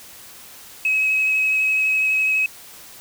sine tone with vibrato, 2557 Hz, D#7, 47 cents sharp, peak -15 dBFS, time 0.85-2.46 s, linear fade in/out 2 ms, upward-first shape sine, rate 12 Hz, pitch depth 12 cents each way, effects tanh soft clip ceiling -12 dBFS + white hiss -42 dBFS RMS until 3 s

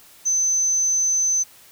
sine tone, 6130 Hz, G8, 40 cents flat, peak -17 dBFS, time 0.25-1.44 s, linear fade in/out 20 ms, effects white hiss -49 dBFS RMS until 1.71 s

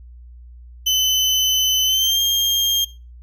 35% pulse tone with pitch glide, 3032 to 3212 Hz, F#7 to G7, +42 to +41 cents, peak -13 dBFS, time 0.86-2.85 s, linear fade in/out 10 ms, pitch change +99 cents, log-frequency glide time 1.86-2.21 s, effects noise-tail reverb RT60 0.3 s tail -20 dB re dry + added 60 Hz sine -38 dBFS peak until 3.22 s

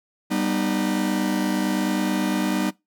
45% pulse chord, G augmented, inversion none, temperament just, 196 / 245 / 306.2 Hz, G3 / B3 / D#4, 0 / -14 / -28 cents, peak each -25 / -27 / -25 dBFS, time 0.3-2.71 s, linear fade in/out 20 ms, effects noise-tail reverb RT60 0.2 s tail -22 dB re dry

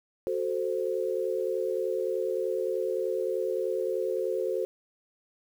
sine chord, F# diminished, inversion none, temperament equal, 370 / 440 / 523.3 Hz, F#4 / A4 / C5, 0 / 0 / 0 cents, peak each -31 dBFS, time 0.27-4.65 s, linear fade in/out 0 ms, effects 9-bit

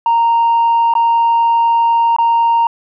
sine tone with dropouts, 928 Hz, A#5, 8 cents flat, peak -7 dBFS, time 0.06-2.67 s, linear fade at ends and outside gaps 2 ms, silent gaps 0.938-0.952 / 2.164-2.185 s, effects tanh soft clip ceiling -7 dBFS

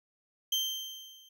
35% pulse tone with level ramp, 3136 Hz, G7, in tune, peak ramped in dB -24 to -54 dBFS, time 0.52-1.29 s, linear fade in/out 5 ms, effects none

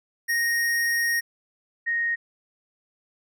square / sine tone pair in turn, 1864.7 / 1864.7 Hz, A#6 / A#6, 0 / 0 cents, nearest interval unison, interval 0 cents, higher neither, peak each -22 / -22 dBFS, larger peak neither, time 0.28-1.21 / 1.86-2.16 s, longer first, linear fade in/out 20 ms, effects none

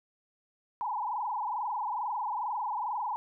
sine tone with frequency modulation, 915 Hz, A#5, 32 cents flat, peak -30 dBFS, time 0.81-3.16 s, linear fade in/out 0 ms, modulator 22.3 Hz, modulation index 4.3, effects none

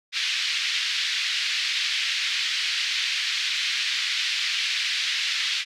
white band-pass noise, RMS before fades -26 dBFS, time 0.12-5.65 s, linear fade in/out 50 ms, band 1900 to 4400 Hz, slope 24 dB/octave, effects none

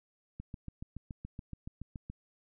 click train, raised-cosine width 5 ms, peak -29 dBFS, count 13, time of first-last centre 0.4-2.1 s, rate 7.06 Hz, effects none

